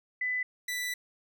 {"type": "tone pair in turn", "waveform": ["sine", "sawtooth"], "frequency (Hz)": [2000, 1978.2], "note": ["B6", "B6"], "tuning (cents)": [21, 2], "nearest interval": "unison", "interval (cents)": 19, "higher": "first", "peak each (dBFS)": -28, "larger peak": "neither", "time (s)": [[0.21, 0.43], [0.68, 0.94]], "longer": "second", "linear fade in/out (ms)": 5, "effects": []}